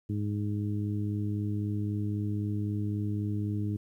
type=harmonic tone; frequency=103.83 Hz; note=G#2; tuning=in tune; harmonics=1 / 2 / 3 / 4; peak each=-30 / -35 / -36 / -47 dBFS; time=0.09-3.77 s; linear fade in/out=10 ms; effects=11-bit